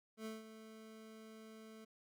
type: tone with ADSR envelope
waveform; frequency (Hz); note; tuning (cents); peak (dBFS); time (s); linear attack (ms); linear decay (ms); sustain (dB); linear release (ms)
25% pulse; 220; A3; 0; -39; 0.17-1.85; 85; 170; -11; 9
effects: none